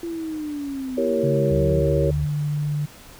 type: linear sweep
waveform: sine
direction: down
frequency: 341.1 to 174.3 Hz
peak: -26 dBFS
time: 0.03-1.81 s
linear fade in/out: 2 ms
type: chord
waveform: sine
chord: E diminished seventh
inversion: none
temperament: equal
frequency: 329.6 / 392 / 466.2 / 554.4 Hz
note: E4 / G4 / Bb4 / Db5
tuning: 0 / 0 / 0 / 0 cents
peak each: -28 / -25 / -25 / -23 dBFS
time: 0.97-2.11 s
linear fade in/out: 10 ms
type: tone with pitch glide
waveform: sine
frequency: 140 to 147.64 Hz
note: C#3 to D3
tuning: +18 to +9 cents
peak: -21 dBFS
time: 1.23-2.86 s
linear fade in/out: 10 ms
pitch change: +91 cents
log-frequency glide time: 1.46-1.71 s
type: tone with vibrato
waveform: sine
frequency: 74.7 Hz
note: D2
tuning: 30 cents sharp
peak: -24 dBFS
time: 1.5-2.26 s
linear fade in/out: 20 ms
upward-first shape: sine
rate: 15 Hz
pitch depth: 150 cents each way
effects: pink hiss -45 dBFS RMS until 3.19 s